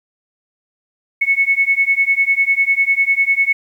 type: beating tone pair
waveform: sine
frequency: 2200 / 2210 Hz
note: C#7 / C#7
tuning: -14 / -6 cents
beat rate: 10 Hz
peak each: -15 dBFS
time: 1.21-3.53 s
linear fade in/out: 10 ms
effects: 8-bit